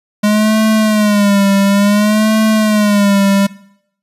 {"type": "tone with vibrato", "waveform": "square", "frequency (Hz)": 207.7, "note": "G#3", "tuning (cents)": 0, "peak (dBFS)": -9, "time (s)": [0.23, 3.47], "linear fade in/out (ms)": 10, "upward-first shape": "sine", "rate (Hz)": 0.57, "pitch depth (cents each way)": 87, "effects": ["noise-tail reverb RT60 0.7 s tail -20 dB re dry", "resampled to 32000 Hz"]}